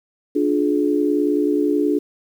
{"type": "chord", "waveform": "sine", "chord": "D diminished", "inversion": "none", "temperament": "just", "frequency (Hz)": [293.7, 352.4, 422.9], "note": ["D4", "F4", "Ab4"], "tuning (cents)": [0, 16, 31], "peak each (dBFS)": [-18, -22, -21], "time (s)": [0.35, 1.99], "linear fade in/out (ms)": 10, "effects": ["8-bit"]}